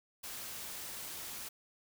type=noise; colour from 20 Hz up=white; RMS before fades=-44 dBFS; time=0.23-1.49 s; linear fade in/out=10 ms; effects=none